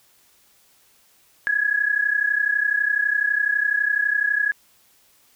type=tone pair together; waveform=sine; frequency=1661.2 / 1693.2 Hz; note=G#6 / G#6; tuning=0 / +33 cents; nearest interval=unison; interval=33 cents; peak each=-21 / -21 dBFS; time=1.47-4.52 s; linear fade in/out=0 ms; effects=white hiss -58 dBFS RMS until 5.35 s